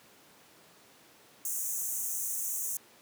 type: high-pass noise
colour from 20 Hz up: pink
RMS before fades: -34 dBFS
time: 1.45-2.77 s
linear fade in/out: 2 ms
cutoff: 6100 Hz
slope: 96 dB/octave
effects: pink hiss -58 dBFS RMS until 3.01 s + high-pass 200 Hz 12 dB/octave